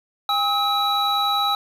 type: tone cluster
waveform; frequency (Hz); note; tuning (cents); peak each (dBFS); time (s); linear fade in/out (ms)
triangle; 807 / 1279 / 3907; G#5 / D#6 / B7; -50 / +47 / -19; -21; 0.29-1.55; 2
effects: 8-bit